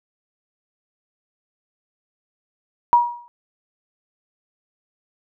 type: tone with exponential decay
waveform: sine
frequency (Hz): 957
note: A#5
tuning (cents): +45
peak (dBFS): -7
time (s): 2.93-3.28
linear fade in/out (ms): 0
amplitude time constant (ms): 75
effects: none